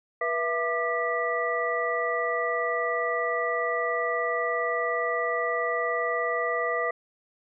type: tone cluster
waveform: sine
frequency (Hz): 485.4 / 666 / 1193 / 1955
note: B4 / E5 / D6 / B6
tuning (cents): -30 / +18 / +27 / -18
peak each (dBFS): -30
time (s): 0.21-6.91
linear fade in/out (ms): 5
effects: none